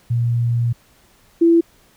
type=tone pair in turn; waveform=sine; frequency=118.5 / 335.2 Hz; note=A#2 / E4; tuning=+29 / +29 cents; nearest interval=octave + tritone; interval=1800 cents; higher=second; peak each=-15 / -9 dBFS; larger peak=second; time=0.1-0.73 / 1.41-1.61 s; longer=first; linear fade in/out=10 ms; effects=pink hiss -54 dBFS RMS until 1.96 s